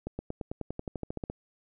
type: accelerating click train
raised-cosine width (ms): 2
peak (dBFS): -21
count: 15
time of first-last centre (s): 0.07-1.3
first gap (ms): 120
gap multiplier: 0.95
effects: none